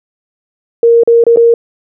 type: tone with dropouts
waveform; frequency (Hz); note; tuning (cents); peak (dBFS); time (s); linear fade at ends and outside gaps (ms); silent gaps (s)
sine; 466.2; A#4; 0; -3; 0.83-1.54; 2; 1.035-1.075 / 1.239-1.266 / 1.361-1.371
effects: none